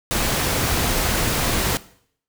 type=noise; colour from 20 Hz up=pink; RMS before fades=-21 dBFS; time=0.11-1.77 s; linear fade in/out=0 ms; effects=noise-tail reverb RT60 0.6 s tail -18 dB re dry